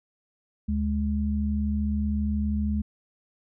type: tone pair together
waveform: sine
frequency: 74 / 209.3 Hz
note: D2 / G#3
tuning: +14 / +14 cents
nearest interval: octave + tritone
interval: 1800 cents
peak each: -26 dBFS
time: 0.68-2.82 s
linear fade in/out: 10 ms
effects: none